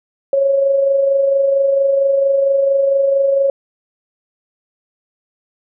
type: tone with amplitude modulation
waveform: sine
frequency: 550 Hz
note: C#5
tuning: 14 cents flat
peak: -9 dBFS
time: 0.33-3.5 s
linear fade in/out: 2 ms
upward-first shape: sine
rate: 24.4 Hz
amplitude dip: 40%
effects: none